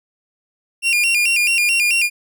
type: tone with vibrato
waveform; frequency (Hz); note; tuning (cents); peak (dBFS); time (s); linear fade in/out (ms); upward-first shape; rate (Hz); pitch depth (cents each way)
40% pulse; 2578; E7; -39; -13; 0.82-2.1; 50; square; 4.6; 110
effects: none